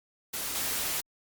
white noise with level steps, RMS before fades -34 / -31 dBFS, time 0.33-1.01 s, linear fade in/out 10 ms, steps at 0.55 s, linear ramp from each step 2 ms, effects Opus 48 kbps

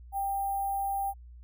sine tone with sample-and-hold, 792 Hz, G5, 18 cents sharp, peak -28 dBFS, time 0.12-1.14 s, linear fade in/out 50 ms, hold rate 11025 Hz, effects added 60 Hz sine -46 dBFS peak until 1.43 s

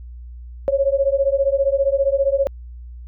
sine beating tone pair, 543 / 558 Hz, C#5 / C#5, -36 / +11 cents, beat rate 15 Hz, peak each -18 dBFS, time 0.68-2.47 s, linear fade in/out 0 ms, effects added 60 Hz sine -33 dBFS peak until 3.07 s

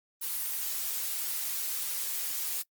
blue noise, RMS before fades -33 dBFS, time 0.21-2.63 s, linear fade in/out 20 ms, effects noise-tail reverb RT60 0.1 s tail -24 dB re dry + Opus 24 kbps

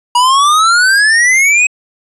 square exponential sweep, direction up, 957 to 2554 Hz, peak -7 dBFS, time 0.15-1.67 s, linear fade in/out 5 ms, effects resampled to 24000 Hz

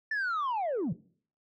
sine linear sweep, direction down, 1785 to 130.81 Hz, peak -26 dBFS, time 0.11-0.93 s, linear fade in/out 5 ms, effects noise-tail reverb RT60 0.5 s tail -21 dB re dry + tanh soft clip ceiling -27 dBFS

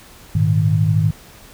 sine chord, Ab suspended second, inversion none, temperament equal, 103.83 / 116.54 / 155.56 Hz, Ab2 / Bb2 / Eb3, 0 / 0 / 0 cents, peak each -16 / -21 / -16 dBFS, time 0.35-1.11 s, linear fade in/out 5 ms, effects pink hiss -43 dBFS RMS until 1.53 s

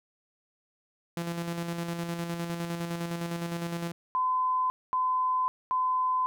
sawtooth tone with tremolo, 170 Hz, F3, 46 cents flat, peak -26 dBFS, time 1.17-3.92 s, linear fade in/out 2 ms, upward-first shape square, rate 9.8 Hz, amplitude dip 40%
sine tone bursts, 1019 Hz, C6, 46 cents flat, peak -24 dBFS, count 3, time 4.15-6.26 s, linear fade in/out 0 ms, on 550 ms, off 230 ms
effects none

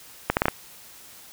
accelerating click train, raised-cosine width 0.5 ms, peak -4 dBFS, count 5, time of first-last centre 0.3-0.483 s, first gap 69 ms, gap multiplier 0.73, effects white hiss -47 dBFS RMS until 1.32 s

